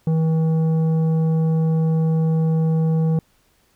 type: tone with tanh clipping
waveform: sine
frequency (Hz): 160.7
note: E3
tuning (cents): -44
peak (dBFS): -17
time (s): 0.07-3.19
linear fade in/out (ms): 2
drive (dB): 9
effects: pink hiss -61 dBFS RMS until 3.75 s